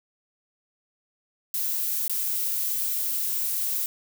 violet noise with dropouts, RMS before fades -27 dBFS, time 1.54-3.86 s, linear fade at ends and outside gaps 1 ms, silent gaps 2.08-2.096 s, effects none

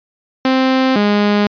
sawtooth tone pair in turn, 261.6 / 206.3 Hz, C4 / G#3, 0 / -11 cents, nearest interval major third, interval 411 cents, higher first, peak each -7 dBFS, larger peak neither, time 0.45-0.96 / 0.96-1.47 s, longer neither, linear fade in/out 2 ms, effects resampled to 11025 Hz

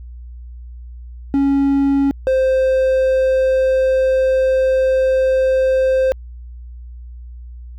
triangle tone pair in turn, 277.2 / 523.3 Hz, C#4 / C5, 0 / 0 cents, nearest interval major seventh, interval 1100 cents, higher second, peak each -10 dBFS, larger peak neither, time 1.34-2.11 / 2.27-6.12 s, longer second, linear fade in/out 0 ms, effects added 60 Hz sine -31 dBFS peak until 7.78 s

